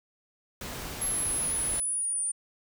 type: noise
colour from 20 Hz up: pink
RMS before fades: -38 dBFS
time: 0.61-1.8 s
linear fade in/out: 2 ms
type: exponential sweep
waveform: sine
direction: down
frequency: 11175 to 9210 Hz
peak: -27 dBFS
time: 1.01-2.32 s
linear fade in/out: 10 ms
effects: none